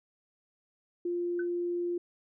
sine tone, 349.2 Hz, F4, in tune, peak -29 dBFS, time 1.05-1.98 s, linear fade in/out 5 ms
sine tone with exponential decay, 1517 Hz, F#6, 43 cents sharp, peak -35 dBFS, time 1.39-1.49 s, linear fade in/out 5 ms, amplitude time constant 20 ms
effects none

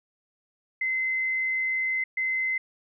sine tone bursts at uneven times, 2057 Hz, C7, 30 cents flat, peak -24 dBFS, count 2, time 0.81-2.04 / 2.17-2.58 s, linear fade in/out 5 ms, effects none

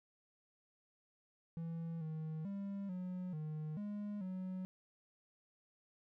triangle tone with pitch steps, 165.7 / 157.5 / 198.6 / 182.2 / 154.2 / 206.6 / 185.7 Hz, E3 / D#3 / G3 / F#3 / D#3 / G#3 / F#3, +9 / +21 / +23 / -26 / -15 / -9 / +7 cents, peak -38 dBFS, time 1.57-4.65 s, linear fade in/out 0 ms, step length 440 ms, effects none

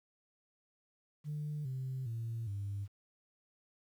sine tone with pitch steps, 149.5 / 130.9 / 114.62 / 100.36 Hz, D3 / C3 / A#2 / G2, +31 / +1 / -29 / +41 cents, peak -35 dBFS, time 1.24-2.88 s, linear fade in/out 50 ms, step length 410 ms, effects tanh soft clip ceiling -33 dBFS + 11-bit

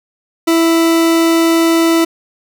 40% pulse tone, 330.4 Hz, E4, 4 cents sharp, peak -8 dBFS, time 0.47-2.05 s, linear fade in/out 10 ms, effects none

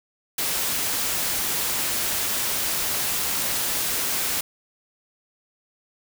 white noise, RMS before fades -25 dBFS, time 0.38-4.41 s, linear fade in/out 5 ms, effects none

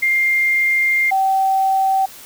sine tone pair in turn, 2109 / 770.6 Hz, C7 / G5, +13 / -30 cents, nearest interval octave + perfect fourth, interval 1743 cents, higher first, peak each -13 dBFS, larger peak neither, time 0.02-1.11 / 1.11-2.06 s, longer first, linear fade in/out 10 ms, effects white hiss -39 dBFS RMS until 2.25 s

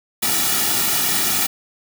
white noise with comb filter, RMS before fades -19 dBFS, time 0.22-1.47 s, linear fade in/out 10 ms, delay 1.9 ms, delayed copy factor -0.8, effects none

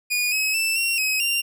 sawtooth tone with pitch steps, 2451 / 2557 / 2654 / 2739 / 2544 / 2776 Hz, D#7 / D#7 / E7 / F7 / D#7 / F7, -27 / +47 / +11 / -34 / +38 / -11 cents, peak -17 dBFS, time 0.1-1.42 s, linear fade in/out 20 ms, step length 220 ms, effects none

